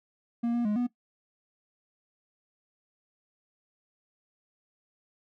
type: tone with pitch steps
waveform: triangle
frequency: 235.2 / 238.4 / 209.4 / 244.4 Hz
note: A#3 / A#3 / G#3 / B3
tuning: +16 / +39 / +15 / -18 cents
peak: -23 dBFS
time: 0.43-0.87 s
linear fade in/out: 10 ms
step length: 110 ms
effects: noise-tail reverb RT60 0.1 s tail -17 dB re dry